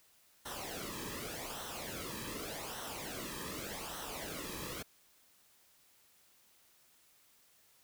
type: noise with flanger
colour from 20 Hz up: pink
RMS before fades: -43 dBFS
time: 0.45-4.83 s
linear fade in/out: 10 ms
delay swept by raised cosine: 0.42 to 1.42 ms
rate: 0.85 Hz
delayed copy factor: -0.7
effects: white hiss -67 dBFS RMS until 7.83 s